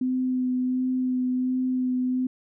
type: tone with vibrato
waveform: sine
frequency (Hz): 254.5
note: C4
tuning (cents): -48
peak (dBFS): -22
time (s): 0.01-2.27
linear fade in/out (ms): 5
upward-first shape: sine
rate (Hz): 1.4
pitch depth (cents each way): 13
effects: none